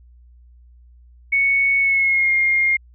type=tone with pitch glide; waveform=sine; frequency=2217 to 2127 Hz; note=C#7 to C7; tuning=0 to +28 cents; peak=-14 dBFS; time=1.32-2.77 s; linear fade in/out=10 ms; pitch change=-72 cents; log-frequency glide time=1.79-2.33 s; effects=added 60 Hz sine -45 dBFS peak until 2.94 s